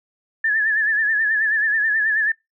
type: tone with vibrato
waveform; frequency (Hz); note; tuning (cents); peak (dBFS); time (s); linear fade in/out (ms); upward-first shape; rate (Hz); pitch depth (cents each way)
sine; 1737; A6; -23; -16; 0.44-2.32; 5; sine; 9.3; 71
effects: noise-tail reverb RT60 0.2 s tail -26 dB re dry